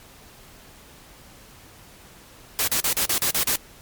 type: noise bursts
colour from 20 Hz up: white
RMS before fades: -22 dBFS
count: 8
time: 2.59-3.558 s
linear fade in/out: 0 ms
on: 86 ms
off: 40 ms
effects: pink hiss -48 dBFS RMS until 3.81 s + MP3 96 kbps